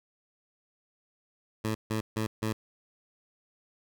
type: tone bursts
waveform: 15% pulse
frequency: 109.6 Hz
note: A2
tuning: 6 cents flat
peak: -22 dBFS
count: 4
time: 1.64-2.53 s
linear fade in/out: 10 ms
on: 110 ms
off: 150 ms
effects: none